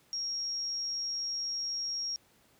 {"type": "tone", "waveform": "sine", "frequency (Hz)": 5588, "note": "F8", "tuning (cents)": 0, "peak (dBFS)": -32, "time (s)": [0.13, 2.16], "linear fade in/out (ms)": 0, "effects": ["pink hiss -65 dBFS RMS until 2.59 s", "high-pass 80 Hz 12 dB/octave"]}